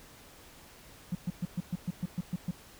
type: tone bursts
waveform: triangle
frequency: 175.8 Hz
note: F3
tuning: 12 cents sharp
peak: -25 dBFS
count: 10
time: 1.12-2.51 s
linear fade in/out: 5 ms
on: 31 ms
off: 120 ms
effects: tanh soft clip ceiling -25 dBFS + pink hiss -54 dBFS RMS until 2.79 s